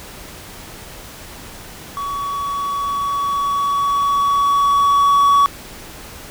triangle tone with level ramp, 1129 Hz, C#6, 31 cents sharp, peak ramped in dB -20 to -7 dBFS, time 1.97-5.46 s, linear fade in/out 0 ms, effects pink hiss -36 dBFS RMS until 6.3 s

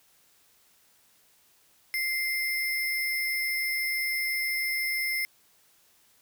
sine tone with sample-and-hold, 2093 Hz, C7, in tune, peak -26 dBFS, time 1.94-5.25 s, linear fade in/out 0 ms, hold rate 7350 Hz, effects white hiss -63 dBFS RMS until 6.21 s

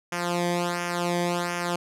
sawtooth tone with flanger, 174.61 Hz, F3, in tune, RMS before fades -27 dBFS, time 0.12-1.76 s, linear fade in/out 5 ms, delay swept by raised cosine 0.24 to 0.74 ms, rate 1.4 Hz, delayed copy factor -0.85, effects low-pass 11000 Hz 12 dB/octave

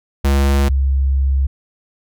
square / sine tone pair in turn, 69.3 / 67.6 Hz, C#2 / C#2, 0 / -43 cents, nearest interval unison, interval 43 cents, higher first, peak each -12 dBFS, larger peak neither, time 0.24-0.69 / 0.69-1.47 s, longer second, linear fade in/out 10 ms, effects none

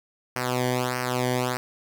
sawtooth tone with flanger, 125.5 Hz, B2, 28 cents sharp, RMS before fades -26 dBFS, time 0.36-1.57 s, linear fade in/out 0 ms, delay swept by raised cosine 0.27 to 0.77 ms, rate 1.6 Hz, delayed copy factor -0.85, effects none

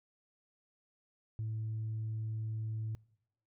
sine tone, 110 Hz, A2, in tune, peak -33 dBFS, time 1.39-2.95 s, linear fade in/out 0 ms, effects noise-tail reverb RT60 0.8 s tail -25 dB re dry + tanh soft clip ceiling -32 dBFS

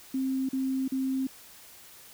sine tone bursts, 264.4 Hz, C4, 18 cents sharp, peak -26 dBFS, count 3, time 0.14-1.27 s, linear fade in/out 5 ms, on 350 ms, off 40 ms, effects white hiss -51 dBFS RMS until 2.13 s

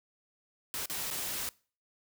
white noise with dropouts, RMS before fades -36 dBFS, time 0.74-1.49 s, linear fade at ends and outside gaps 0 ms, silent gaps 0.857-0.898 / 1.103-1.11 s, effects noise-tail reverb RT60 0.4 s tail -23 dB re dry

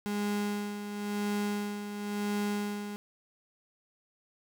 35% pulse tone with tremolo, 205.9 Hz, G#3, 15 cents flat, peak -27 dBFS, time 0.06-2.96 s, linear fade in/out 0 ms, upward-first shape sine, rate 0.96 Hz, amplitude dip 60%, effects none

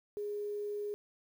sine tone with quantisation, 413.5 Hz, G#4, 8 cents flat, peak -35 dBFS, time 0.17-0.94 s, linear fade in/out 0 ms, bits 10, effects none

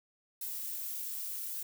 violet noise with flanger, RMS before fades -39 dBFS, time 0.41-1.63 s, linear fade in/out 5 ms, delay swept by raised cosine 1.9 to 3.5 ms, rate 0.83 Hz, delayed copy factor +0.7, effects none

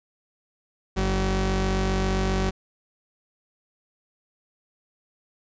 sawtooth tone pair together, 47.5 / 190 Hz, F#1 / F#3, +46 / +46 cents, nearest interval 2 octaves, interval 2400 cents, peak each -20 dBFS, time 0.96-2.51 s, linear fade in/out 20 ms, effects resampled to 16000 Hz

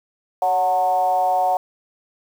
sine tone with frequency modulation, 735 Hz, F#5, 12 cents flat, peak -15 dBFS, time 0.42-1.57 s, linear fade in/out 2 ms, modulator 175 Hz, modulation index 0.78, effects high-pass 400 Hz 12 dB/octave + 7-bit

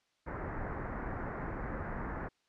pink low-pass noise, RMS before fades -39 dBFS, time 0.26-2.29 s, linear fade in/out 20 ms, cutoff 1900 Hz, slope 48 dB/octave, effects white hiss -75 dBFS RMS until 2.48 s + low-pass 5000 Hz 12 dB/octave

